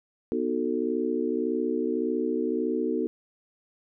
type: chord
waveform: sine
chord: B dominant seventh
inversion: none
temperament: just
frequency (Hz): 246.9 / 308.7 / 370.4 / 444.5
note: B3 / D#4 / F#4 / A4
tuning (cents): 0 / -14 / +2 / +18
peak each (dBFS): -30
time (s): 0.32-3.07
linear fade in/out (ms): 0
effects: none